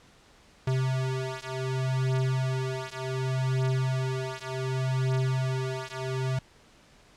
square beating tone pair, 130.2 / 130.87 Hz, C3 / C3, -8 / +1 cents, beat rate 0.67 Hz, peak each -30 dBFS, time 0.67-6.39 s, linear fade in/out 5 ms, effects pink hiss -57 dBFS RMS until 7.16 s + low-pass 7000 Hz 12 dB/octave

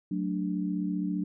sine chord, D major, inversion first, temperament equal, 185 / 220 / 293.7 Hz, F#3 / A3 / D4, 0 / 0 / 0 cents, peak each -30 / -36 / -32 dBFS, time 0.11-1.24 s, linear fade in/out 5 ms, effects none

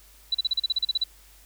sine tone bursts, 3957 Hz, B7, 3 cents sharp, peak -20 dBFS, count 12, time 0.32-1.039 s, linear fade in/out 5 ms, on 26 ms, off 37 ms, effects added 50 Hz sine -54 dBFS peak until 1.45 s + white hiss -55 dBFS RMS until 1.45 s

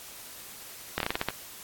slowing click train, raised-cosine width 0.3 ms, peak -11 dBFS, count 8, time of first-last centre 0.98-1.286 s, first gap 23 ms, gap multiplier 1.21, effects white hiss -45 dBFS RMS until 1.63 s + AAC 64 kbps

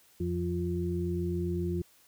harmonic tone, 87.5 Hz, F2, 4 cents sharp, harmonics 1 / 2 / 4, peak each -33 / -33 / -33 dBFS, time 0.2-1.82 s, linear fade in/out 5 ms, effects white hiss -62 dBFS RMS until 2.07 s

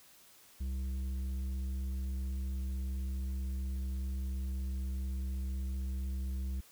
sine tone with tanh clipping, 65.41 Hz, C2, in tune, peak -35 dBFS, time 0.6-6.61 s, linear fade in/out 10 ms, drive 8 dB, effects white hiss -60 dBFS RMS until 6.71 s

